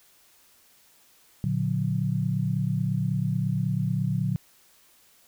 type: chord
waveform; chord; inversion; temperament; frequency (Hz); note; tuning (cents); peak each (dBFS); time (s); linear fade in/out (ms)
sine; Bb augmented; none; just; 116.54 / 145.68 / 182.1; Bb2 / D3 / F#3; 0 / -14 / -27; -28 / -27 / -28; 1.44-4.36; 0
effects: white hiss -59 dBFS RMS until 5.27 s